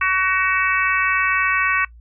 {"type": "harmonic tone", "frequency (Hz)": 376.1, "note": "F#4", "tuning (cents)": 28, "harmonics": [3, 4, 5, 6, 7], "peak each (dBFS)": [-21, -22, -23, -24, -24], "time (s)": [0.01, 1.85], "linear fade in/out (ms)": 5, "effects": ["noise-tail reverb RT60 0.1 s tail -20 dB re dry", "added 58 Hz sine -41 dBFS peak until 2 s"]}